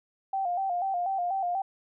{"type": "tone with vibrato", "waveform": "sine", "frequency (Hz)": 740, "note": "F#5", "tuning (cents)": 0, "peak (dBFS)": -26, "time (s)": [0.33, 1.62], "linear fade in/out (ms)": 5, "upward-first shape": "square", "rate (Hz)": 4.1, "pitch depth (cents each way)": 81, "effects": []}